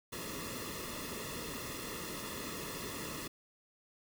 pink noise with comb filter, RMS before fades -42 dBFS, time 0.12-3.28 s, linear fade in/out 10 ms, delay 1.3 ms, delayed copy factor -0.8, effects none

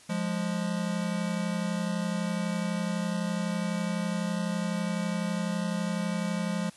square tone pair together, 175.43 / 207.4 Hz, F3 / G#3, +8 / -2 cents, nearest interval minor third, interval 290 cents, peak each -31 / -32 dBFS, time 0.09-6.7 s, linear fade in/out 10 ms, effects white hiss -54 dBFS RMS until 6.76 s + resampled to 24000 Hz

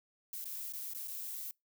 violet noise with dropouts, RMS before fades -42 dBFS, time 0.33-1.51 s, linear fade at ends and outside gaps 1 ms, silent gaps 0.443-0.455 / 0.723-0.735 / 0.935-0.948 / 1.075-1.08 s, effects noise-tail reverb RT60 0.2 s tail -26 dB re dry

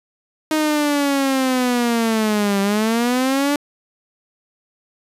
sawtooth linear two-way sweep, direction down then up, 312.9 to 196 to 292.5 Hz, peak -12 dBFS, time 0.51-3.56 s, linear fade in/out 2 ms, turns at 2.61 s, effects resampled to 32000 Hz

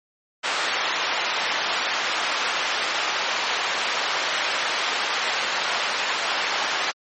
pink band-pass noise, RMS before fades -25 dBFS, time 0.43-6.92 s, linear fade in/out 20 ms, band 830 to 4400 Hz, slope 12 dB/octave, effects MP3 32 kbps

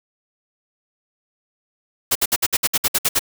white noise bursts, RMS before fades -17 dBFS, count 11, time 2.11-3.194 s, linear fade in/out 10 ms, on 44 ms, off 60 ms, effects none

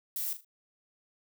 violet noise with echo, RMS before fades -34 dBFS, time 0.16-0.33 s, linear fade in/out 2 ms, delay 39 ms, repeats 3, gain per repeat -10 dB, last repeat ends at 0.447 s, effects none

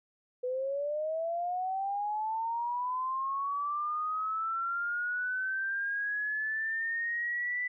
sine linear sweep, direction up, 493.9 to 1989 Hz, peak -30 dBFS, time 0.43-7.68 s, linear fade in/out 10 ms, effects none

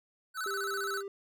square tone with vibrato, 1400 Hz, F6, 4 cents sharp, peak -34 dBFS, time 0.34-1.03 s, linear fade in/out 50 ms, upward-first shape square, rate 15 Hz, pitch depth 120 cents each way
triangle tone, 396 Hz, G4, 18 cents sharp, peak -35 dBFS, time 0.46-1.08 s, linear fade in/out 2 ms
effects none

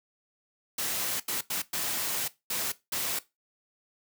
white noise bursts at uneven times, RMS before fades -31 dBFS, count 6, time 0.78-1.2 / 1.28-1.41 / 1.5-1.62 / 1.73-2.28 / 2.5-2.72 / 2.92-3.19 s, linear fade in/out 5 ms, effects noise-tail reverb RT60 0.2 s tail -17 dB re dry + high-pass 100 Hz 12 dB/octave

